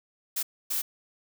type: noise bursts at uneven times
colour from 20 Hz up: blue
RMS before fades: -29 dBFS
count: 2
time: 0.36-0.43 / 0.7-0.82 s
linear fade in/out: 10 ms
effects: none